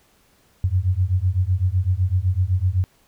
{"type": "beating tone pair", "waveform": "sine", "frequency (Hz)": [88.4, 96.3], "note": ["F2", "G2"], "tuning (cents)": [22, -30], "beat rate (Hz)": 7.9, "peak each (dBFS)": -20, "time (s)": [0.64, 2.84], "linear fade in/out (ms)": 0, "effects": ["pink hiss -59 dBFS RMS until 3.07 s"]}